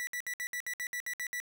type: tone bursts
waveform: 45% pulse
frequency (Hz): 1956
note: B6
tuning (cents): -17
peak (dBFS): -34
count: 11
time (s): 0-1.401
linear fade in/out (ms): 0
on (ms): 71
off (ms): 62
effects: none